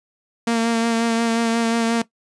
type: tone with vibrato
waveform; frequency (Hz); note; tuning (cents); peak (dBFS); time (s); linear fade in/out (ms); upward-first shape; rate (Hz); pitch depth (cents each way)
sawtooth; 230; A#3; -23; -13; 0.47-2.02; 5; sine; 5.6; 21
effects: noise-tail reverb RT60 0.1 s tail -17 dB re dry + resampled to 22050 Hz